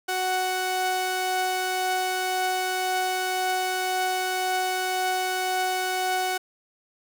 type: tone pair together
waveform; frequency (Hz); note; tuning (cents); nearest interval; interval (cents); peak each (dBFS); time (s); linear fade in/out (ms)
sawtooth; 370.2 / 742.3; F#4 / F#5; +1 / +5; octave; 1204; -27 / -21; 0.08-6.38; 10
effects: none